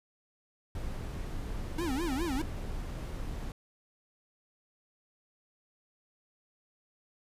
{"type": "noise", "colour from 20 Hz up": "brown", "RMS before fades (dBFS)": -37, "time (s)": [0.75, 3.52], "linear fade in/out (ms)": 2}
{"type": "tone with vibrato", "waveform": "square", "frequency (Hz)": 300, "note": "D4", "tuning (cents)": 37, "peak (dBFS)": -32, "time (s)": [1.78, 2.42], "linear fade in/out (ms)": 5, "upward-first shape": "sine", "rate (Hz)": 4.9, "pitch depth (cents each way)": 280}
{"effects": ["resampled to 32000 Hz"]}